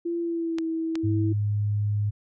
sine tone with pitch glide, 340.5 to 324.9 Hz, F4 to E4, -44 to -25 cents, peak -25 dBFS, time 0.05-1.33 s, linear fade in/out 10 ms, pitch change -81 cents, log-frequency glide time 0.2-0.65 s
clicks, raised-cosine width 0.2 ms, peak -17 dBFS, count 2, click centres 0.585 / 0.955 s
sine tone, 103.83 Hz, G#2, in tune, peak -22 dBFS, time 1.03-2.11 s, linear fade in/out 20 ms
effects none

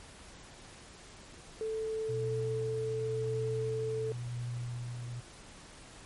sine tone, 440 Hz, A4, in tune, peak -32 dBFS, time 1.61-4.12 s, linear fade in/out 0 ms
sine tone with tremolo, 121 Hz, B2, 35 cents flat, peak -34 dBFS, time 2.08-5.21 s, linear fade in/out 20 ms, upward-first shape sine, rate 0.93 Hz, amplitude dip 35%
effects pink hiss -52 dBFS RMS until 6.05 s + MP3 48 kbps

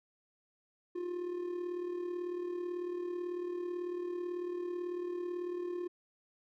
triangle tone with amplitude modulation, 353.9 Hz, F4, 23 cents sharp, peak -31 dBFS, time 0.95-5.88 s, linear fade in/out 10 ms, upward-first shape sine, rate 38.1 Hz, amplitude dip 55%, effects none

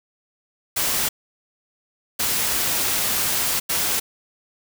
white noise bursts at uneven times, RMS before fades -22 dBFS, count 3, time 0.76-1.09 / 2.19-3.6 / 3.69-4 s, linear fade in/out 10 ms, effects none

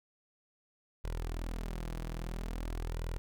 sawtooth tone with flanger, 41.2 Hz, E1, in tune, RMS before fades -38 dBFS, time 1.04-3.18 s, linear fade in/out 0 ms, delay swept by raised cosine 2 to 6.2 ms, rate 0.5 Hz, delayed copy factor +0.5, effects none

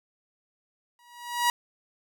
sawtooth tone with exponential growth, 961 Hz, B5, 48 cents flat, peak -15 dBFS, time 0.99-1.5 s, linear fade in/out 1 ms, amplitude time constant 110 ms, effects none

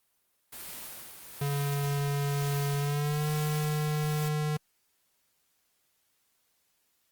white noise with tremolo, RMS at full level -41 dBFS, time 0.52-4.29 s, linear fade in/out 10 ms, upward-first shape sine, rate 1.1 Hz, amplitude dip 50%
square tone with pitch glide, 142 to 151.32 Hz, C#3 to D#3, +42 to -48 cents, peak -28 dBFS, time 1.41-4.57 s, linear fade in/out 5 ms, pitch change +110 cents, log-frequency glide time 2.78-3.29 s
effects white hiss -73 dBFS RMS until 7.11 s + Opus 32 kbps

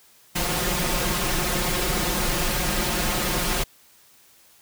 pink noise with comb filter, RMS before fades -24 dBFS, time 0.35-3.64 s, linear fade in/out 10 ms, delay 5.6 ms, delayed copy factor +0.85, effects white hiss -55 dBFS RMS until 4.61 s

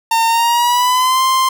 45% pulse tone with pitch glide, 911 to 1046.5 Hz, A#5 to C6, -40 to 0 cents, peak -11 dBFS, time 0.11-1.49 s, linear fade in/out 5 ms, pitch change +240 cents, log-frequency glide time 0.27-1.22 s, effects none

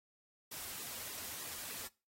white noise with flanger, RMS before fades -45 dBFS, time 0.51-1.88 s, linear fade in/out 10 ms, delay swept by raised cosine 1.3 to 6.9 ms, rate 3.3 Hz, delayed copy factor -0.95, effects noise-tail reverb RT60 0.3 s tail -22 dB re dry + AAC 48 kbps

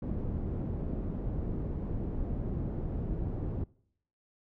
pink low-pass noise, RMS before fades -34 dBFS, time 0.02-3.64 s, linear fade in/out 5 ms, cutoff 330 Hz, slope 12 dB/octave, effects noise-tail reverb RT60 0.7 s tail -24 dB re dry

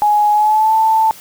sine tone with pitch glide, 836 to 883.7 Hz, G#5 to A5, +11 to +7 cents, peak -9 dBFS, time 0.02-1.11 s, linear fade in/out 0 ms, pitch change +96 cents, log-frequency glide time 0.32-0.75 s, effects white hiss -38 dBFS RMS until 1.2 s

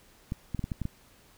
clicks, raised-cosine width 5 ms, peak -19 dBFS, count 7, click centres 0.321 / 0.547 / 0.593 / 0.641 / 0.718 / 0.817 / 0.854 s, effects pink hiss -59 dBFS RMS until 1.37 s

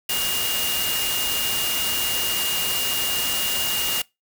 sine tone in noise, 2838 Hz, F7, 27 cents sharp, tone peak -26 dBFS, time 0.09-4.02 s, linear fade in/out 5 ms, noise white, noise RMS -25 dBFS, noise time 0.09-4.02 s, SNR -4 dB, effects noise-tail reverb RT60 0.2 s tail -23 dB re dry

